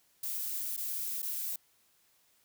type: noise with dropouts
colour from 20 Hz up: violet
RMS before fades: -36 dBFS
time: 0.23-1.56 s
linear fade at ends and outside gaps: 5 ms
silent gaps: 0.766-0.775 / 1.22-1.227 s
effects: white hiss -69 dBFS RMS until 2.44 s